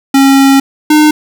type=tone pair in turn; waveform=square; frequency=272.5 / 303.8 Hz; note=C#4 / D#4; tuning=-29 / -41 cents; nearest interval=major second; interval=188 cents; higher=second; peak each=-4 dBFS; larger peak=neither; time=0.14-0.6 / 0.9-1.11 s; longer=first; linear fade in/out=5 ms; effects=none